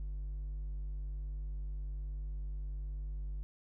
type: tone with hard clipping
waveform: sine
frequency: 49.4 Hz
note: G1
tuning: 14 cents sharp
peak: -38 dBFS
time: 0-3.43 s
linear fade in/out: 0 ms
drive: 3 dB
effects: none